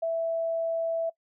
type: tone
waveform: sine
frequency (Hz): 660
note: E5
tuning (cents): +2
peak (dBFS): -25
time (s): 0.02-1.1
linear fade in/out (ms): 10
effects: noise-tail reverb RT60 0.1 s tail -23 dB re dry